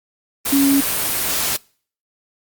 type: tone in noise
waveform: sine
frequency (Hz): 277.2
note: C#4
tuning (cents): 0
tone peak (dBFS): -12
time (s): 0.52-0.81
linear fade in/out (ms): 10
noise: white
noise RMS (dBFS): -20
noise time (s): 0.45-1.57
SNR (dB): +5
effects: noise-tail reverb RT60 0.5 s tail -26 dB re dry + Opus 32 kbps